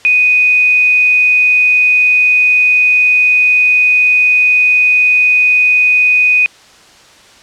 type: tone with quantisation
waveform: sine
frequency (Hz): 2489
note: D#7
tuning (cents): 0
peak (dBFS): -6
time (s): 0.05-6.46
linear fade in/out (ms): 0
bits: 5
effects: white hiss -41 dBFS RMS until 7.42 s + low-pass 6000 Hz 12 dB/octave